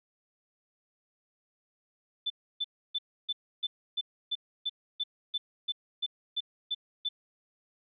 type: tone bursts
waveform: sine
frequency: 3520 Hz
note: A7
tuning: in tune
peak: -28 dBFS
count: 15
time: 2.26-7.09 s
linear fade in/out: 10 ms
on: 42 ms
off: 300 ms
effects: none